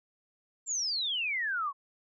sine exponential sweep, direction down, 7459 to 1069 Hz, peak -29 dBFS, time 0.66-1.73 s, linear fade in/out 50 ms, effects none

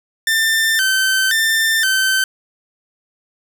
sawtooth tone with vibrato, 1661.2 Hz, G#6, in tune, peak -10 dBFS, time 0.27-2.24 s, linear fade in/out 2 ms, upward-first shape square, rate 0.96 Hz, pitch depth 130 cents each way, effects none

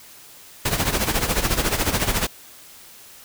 pink noise with tremolo, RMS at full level -19 dBFS, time 0.65-2.27 s, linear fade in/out 5 ms, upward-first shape sine, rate 14 Hz, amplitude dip 70%, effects white hiss -45 dBFS RMS until 3.24 s

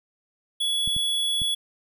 square tone, 3384 Hz, G#7, 32 cents sharp, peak -23 dBFS, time 0.6-1.55 s, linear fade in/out 10 ms
clicks, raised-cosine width 5 ms, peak -23 dBFS, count 3, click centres 0.876 / 0.965 / 1.418 s
effects none

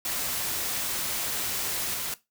white noise with level steps, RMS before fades -30 / -32 dBFS, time 0.05-2.14 s, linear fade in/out 2 ms, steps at 1.94 s, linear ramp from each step 2 ms, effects noise-tail reverb RT60 0.2 s tail -17 dB re dry

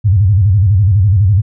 sine tone with vibrato, 98 Hz, G2, in tune, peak -6 dBFS, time 0.04-1.42 s, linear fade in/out 20 ms, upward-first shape square, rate 12 Hz, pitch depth 150 cents each way, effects none

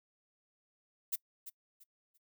violet noise with echo, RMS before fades -34 dBFS, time 1.12-1.16 s, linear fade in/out 10 ms, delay 340 ms, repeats 3, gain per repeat -12 dB, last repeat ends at 2.18 s, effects noise-tail reverb RT60 0.1 s tail -24 dB re dry

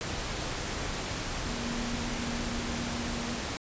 sine tone in noise, 237 Hz, A#3, 29 cents sharp, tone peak -36 dBFS, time 1.46-3.4 s, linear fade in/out 0 ms, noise pink, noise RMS -34 dBFS, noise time 0.01-3.57 s, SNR -5 dB, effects resampled to 16000 Hz

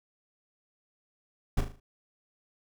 brown noise with echo, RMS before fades -24 dBFS, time 1.57-1.61 s, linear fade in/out 5 ms, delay 38 ms, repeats 5, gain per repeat -7 dB, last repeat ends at 1.8 s, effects none

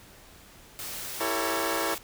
white noise, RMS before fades -37 dBFS, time 0.79-1.98 s, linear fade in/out 0 ms
15% pulse chord, A dominant seventh, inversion second, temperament equal with one note detuned, 329.6 / 392 / 450.8 / 554.4 Hz, E4 / G4 / A4 / C#5, 0 / 0 / +42 / 0 cents, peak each -25 / -29 / -26 / -26 dBFS, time 1.2-1.95 s, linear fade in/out 10 ms
effects pink hiss -52 dBFS RMS until 2.03 s

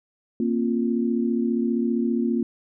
sine chord, Bb suspended second, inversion none, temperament equal with one note detuned, 233.1 / 268.1 / 349.2 Hz, Bb3 / C4 / F4, 0 / +42 / 0 cents, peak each -22 / -27 / -27 dBFS, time 0.4-2.43 s, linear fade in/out 2 ms, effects none

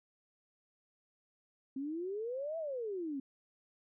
sine exponential two-way sweep, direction up then down, 261.6 to 669 to 261.6 Hz, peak -36 dBFS, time 1.76-3.2 s, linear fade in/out 5 ms, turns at 2.58 s, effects none

